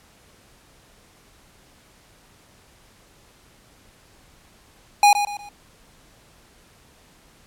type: tone with echo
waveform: square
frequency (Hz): 821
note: G#5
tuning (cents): -20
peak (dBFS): -11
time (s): 5.03-5.13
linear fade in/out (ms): 2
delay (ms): 120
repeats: 3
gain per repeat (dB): -9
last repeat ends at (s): 5.49
effects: pink hiss -54 dBFS RMS until 7.46 s + low-pass 12000 Hz 12 dB/octave